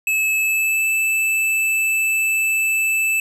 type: tone with pitch glide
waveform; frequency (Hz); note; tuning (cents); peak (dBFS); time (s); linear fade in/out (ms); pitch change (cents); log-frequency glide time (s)
square; 2600 to 2633; E7 to E7; -24 to -3; -17; 0.07-3.2; 2; +21; 0.35-0.86
effects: none